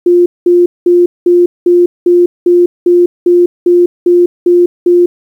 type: tone bursts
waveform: sine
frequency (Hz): 351.7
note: F4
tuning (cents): +12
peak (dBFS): -3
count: 13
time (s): 0.06-5.06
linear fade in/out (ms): 5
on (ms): 200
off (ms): 200
effects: 7-bit